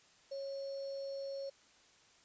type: tone with sample-and-hold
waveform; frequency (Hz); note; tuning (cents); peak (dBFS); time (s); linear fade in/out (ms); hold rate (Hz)
sine; 550; C#5; -14; -39; 0.31-1.5; 10; 4900
effects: white hiss -65 dBFS RMS until 2.24 s + resampled to 16000 Hz